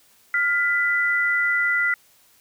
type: tone pair together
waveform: sine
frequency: 1410 / 1992.3 Hz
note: F6 / B6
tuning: +16 / +15 cents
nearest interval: tritone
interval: 599 cents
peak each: -22 / -20 dBFS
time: 0.34-1.94 s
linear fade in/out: 2 ms
effects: white hiss -57 dBFS RMS until 2.4 s